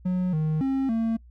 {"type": "tone with pitch steps", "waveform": "triangle", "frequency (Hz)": [182.4, 155.5, 268.4, 226.3], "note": ["F#3", "D#3", "C4", "A3"], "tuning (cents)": [-24, -1, 44, 49], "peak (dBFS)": -20, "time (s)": [0.05, 1.17], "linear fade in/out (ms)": 10, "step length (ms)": 280, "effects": ["noise-tail reverb RT60 0.1 s tail -25 dB re dry", "added 60 Hz sine -47 dBFS peak until 1.3 s"]}